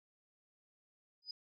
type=tone with exponential growth; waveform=sine; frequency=4978 Hz; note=D#8; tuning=in tune; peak=-37 dBFS; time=1.22-1.31 s; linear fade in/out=5 ms; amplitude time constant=18 ms; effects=tanh soft clip ceiling -33 dBFS